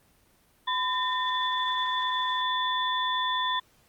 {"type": "tone cluster", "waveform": "sine", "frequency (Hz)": [1009, 1815, 3472], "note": ["B5", "A#6", "A7"], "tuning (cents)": [37, -47, -24], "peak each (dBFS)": [-27, -33, -30], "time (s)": [0.67, 3.6], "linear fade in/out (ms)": 10, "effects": ["pink hiss -63 dBFS RMS until 3.88 s", "Opus 24 kbps"]}